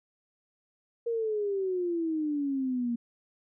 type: exponential sweep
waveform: sine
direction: down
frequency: 472.7 to 233.1 Hz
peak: -27 dBFS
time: 1.06-2.96 s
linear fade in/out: 10 ms
effects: none